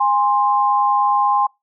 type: tone pair together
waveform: sine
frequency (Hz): 820 / 1049.4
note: G#5 / C6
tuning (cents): -22 / +5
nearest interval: major third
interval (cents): 427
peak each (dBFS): -16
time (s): 0-1.47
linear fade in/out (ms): 10
effects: noise-tail reverb RT60 0.2 s tail -25 dB re dry